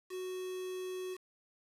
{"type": "tone with quantisation", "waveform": "triangle", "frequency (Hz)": 370, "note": "F#4", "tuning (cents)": 0, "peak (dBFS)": -36, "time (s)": [0.09, 1.18], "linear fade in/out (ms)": 50, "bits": 8, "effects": ["resampled to 32000 Hz"]}